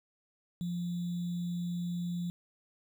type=tone with sample-and-hold; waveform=sine; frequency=174.61 Hz; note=F3; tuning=in tune; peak=-32 dBFS; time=0.61-2.3 s; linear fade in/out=0 ms; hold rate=3675 Hz; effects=none